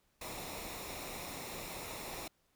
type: noise with comb filter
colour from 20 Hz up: pink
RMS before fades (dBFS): -44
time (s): 0.21-2.28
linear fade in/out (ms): 5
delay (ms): 0.64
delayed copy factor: -0.55
effects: pink hiss -75 dBFS RMS until 2.55 s